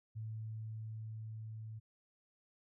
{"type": "tone with level ramp", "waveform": "sine", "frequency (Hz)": 110, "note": "A2", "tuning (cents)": 0, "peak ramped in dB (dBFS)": [-40, -44], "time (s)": [0.15, 1.8], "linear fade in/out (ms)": 20, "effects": []}